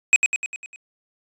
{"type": "tone with echo", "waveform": "square", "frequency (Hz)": 2521, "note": "D#7", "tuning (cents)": 22, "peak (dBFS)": -10, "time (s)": [0.13, 0.16], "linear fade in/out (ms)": 0, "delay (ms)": 100, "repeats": 6, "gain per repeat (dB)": -5, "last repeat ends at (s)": 0.76, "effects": ["resampled to 24000 Hz"]}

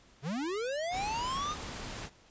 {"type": "linear sweep", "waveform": "square", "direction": "up", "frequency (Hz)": [123.47, 1259], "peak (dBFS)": -33, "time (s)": [0.22, 1.56], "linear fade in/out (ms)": 50}
{"type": "noise", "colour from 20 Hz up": "pink", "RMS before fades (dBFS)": -41, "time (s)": [0.9, 2.1], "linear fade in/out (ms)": 50}
{"effects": ["pink hiss -61 dBFS RMS until 2.3 s", "resampled to 16000 Hz"]}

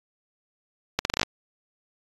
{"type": "accelerating click train", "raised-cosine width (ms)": 0.2, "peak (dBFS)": -4, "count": 8, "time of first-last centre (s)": [0.99, 1.231], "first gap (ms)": 61, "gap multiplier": 0.8, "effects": ["AAC 32 kbps"]}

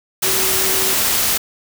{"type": "tone in noise", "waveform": "sine", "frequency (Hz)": 379.7, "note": "F#4", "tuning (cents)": 45, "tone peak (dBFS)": -26, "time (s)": [0.23, 0.94], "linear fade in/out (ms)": 10, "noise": "white", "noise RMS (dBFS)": -17, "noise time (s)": [0.22, 1.38], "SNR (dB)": -12, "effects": []}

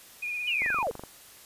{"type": "tone with vibrato", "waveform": "sine", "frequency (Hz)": 2443, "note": "D#7", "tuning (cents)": -32, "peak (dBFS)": -30, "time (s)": [0.22, 0.83], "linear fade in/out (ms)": 10, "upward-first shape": "sine", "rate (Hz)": 17, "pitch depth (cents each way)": 34}
{"type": "linear sweep", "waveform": "sine", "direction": "down", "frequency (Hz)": [3041, 392], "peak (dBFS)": -26, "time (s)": [0.47, 0.91], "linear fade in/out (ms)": 10}
{"type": "click train", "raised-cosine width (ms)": 1, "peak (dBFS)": -25, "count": 11, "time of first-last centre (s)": [0.62, 1.037], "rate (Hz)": 24}
{"effects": ["white hiss -51 dBFS RMS until 1.45 s", "resampled to 32000 Hz"]}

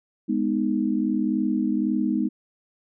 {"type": "chord", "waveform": "sine", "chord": "G# minor", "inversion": "none", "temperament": "just", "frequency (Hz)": [207.7, 249.2, 311.5], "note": ["G#3", "B3", "D#4"], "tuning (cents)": [0, 16, 2], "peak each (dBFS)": -25, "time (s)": [0.28, 2.29], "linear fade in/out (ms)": 20, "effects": []}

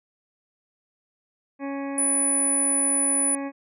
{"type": "harmonic tone", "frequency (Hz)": 277.2, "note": "C#4", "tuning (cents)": 0, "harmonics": [1, 2, 3, 4, 6, 7, 8, 9], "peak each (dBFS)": [-29, -35, -39, -41, -45, -46, -47, -48], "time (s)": [1.59, 3.52], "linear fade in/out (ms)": 50}
{"type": "tone", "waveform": "sine", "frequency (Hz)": 9956, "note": "D#9", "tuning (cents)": 0, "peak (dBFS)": -20, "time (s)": [1.98, 3.35], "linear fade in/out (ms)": 2}
{"effects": []}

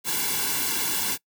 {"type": "noise with comb filter", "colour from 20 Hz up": "white", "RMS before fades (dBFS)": -26, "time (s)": [0.04, 1.18], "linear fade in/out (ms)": 50, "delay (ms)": 1.6, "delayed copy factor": -0.9, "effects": ["noise-tail reverb RT60 0.1 s tail -22 dB re dry"]}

